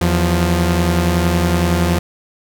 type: tone pair together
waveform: sawtooth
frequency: 82.41 / 175.58 Hz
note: E2 / F3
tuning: 0 / +10 cents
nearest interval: octave + minor second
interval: 1310 cents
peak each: -12 dBFS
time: 0.01-1.99 s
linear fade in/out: 5 ms
effects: none